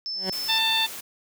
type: tone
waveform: sine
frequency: 5274 Hz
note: E8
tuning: in tune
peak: -28 dBFS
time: 0.06-0.58 s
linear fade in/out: 0 ms
type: tone with exponential growth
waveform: 15% pulse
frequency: 188.3 Hz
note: F#3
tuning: 31 cents sharp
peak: -18 dBFS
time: 0.13-0.3 s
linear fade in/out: 2 ms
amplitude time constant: 36 ms
type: high-pass noise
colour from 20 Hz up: white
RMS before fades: -37 dBFS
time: 0.32-1.01 s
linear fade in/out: 10 ms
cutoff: 110 Hz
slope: 48 dB/octave
type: harmonic tone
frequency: 891 Hz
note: A5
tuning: 22 cents sharp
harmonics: 1 / 2 / 3 / 4 / 5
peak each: -29 / -31 / -28 / -22 / -32 dBFS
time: 0.48-0.87 s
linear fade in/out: 20 ms
effects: none